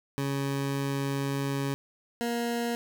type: tone pair in turn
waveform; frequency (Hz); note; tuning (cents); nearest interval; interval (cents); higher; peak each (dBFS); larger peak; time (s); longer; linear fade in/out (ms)
20% pulse; 138.59 / 236; C#3 / A#3; 0 / +22; major sixth; 922; second; -23; neither; 0.18-1.74 / 2.21-2.75; first; 0
effects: none